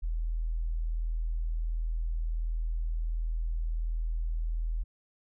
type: tone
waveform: sine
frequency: 40.7 Hz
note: E1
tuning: 21 cents flat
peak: -28 dBFS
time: 0.02-4.84 s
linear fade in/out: 20 ms
effects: none